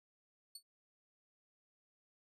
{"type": "tone with exponential decay", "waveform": "25% pulse", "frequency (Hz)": 4446, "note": "C#8", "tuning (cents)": 4, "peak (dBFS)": -40, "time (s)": [0.55, 0.63], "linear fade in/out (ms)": 5, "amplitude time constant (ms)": 17, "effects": []}